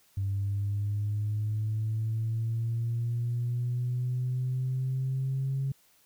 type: linear sweep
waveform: sine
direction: up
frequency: 97.7 to 136.2 Hz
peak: -26 dBFS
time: 0.17-5.72 s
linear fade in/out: 5 ms
effects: tanh soft clip ceiling -23 dBFS + white hiss -64 dBFS RMS until 6.05 s